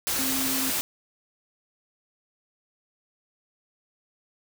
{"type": "tone in noise", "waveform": "sine", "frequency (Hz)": 265.3, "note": "C4", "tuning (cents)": 24, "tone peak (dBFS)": -30, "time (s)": [0.19, 0.7], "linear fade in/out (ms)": 0, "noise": "white", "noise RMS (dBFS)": -27, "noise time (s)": [0.07, 0.81], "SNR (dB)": -6, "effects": []}